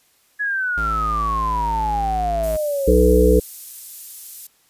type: exponential sweep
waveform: sine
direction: down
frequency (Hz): 1700 to 523.3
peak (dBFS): -19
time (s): 0.39-2.93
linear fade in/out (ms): 20
type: tone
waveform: square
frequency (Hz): 54.6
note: A1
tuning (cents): -13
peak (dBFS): -25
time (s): 0.77-2.57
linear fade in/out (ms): 10
type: high-pass noise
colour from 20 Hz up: pink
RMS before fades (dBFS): -35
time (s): 2.43-4.47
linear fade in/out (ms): 5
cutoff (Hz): 11000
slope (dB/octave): 12
type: harmonic tone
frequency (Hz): 61.74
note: B1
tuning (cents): 0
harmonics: 1 / 3 / 5 / 7 / 8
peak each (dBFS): -15 / -21 / -20 / -15 / -17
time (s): 2.87-3.4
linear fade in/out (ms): 10
effects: white hiss -59 dBFS RMS until 4.69 s + resampled to 32000 Hz